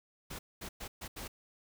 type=noise bursts at uneven times; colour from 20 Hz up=pink; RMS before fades=-43 dBFS; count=5; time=0.3-0.39 / 0.61-0.69 / 0.8-0.88 / 1.01-1.08 / 1.16-1.28 s; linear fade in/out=10 ms; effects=none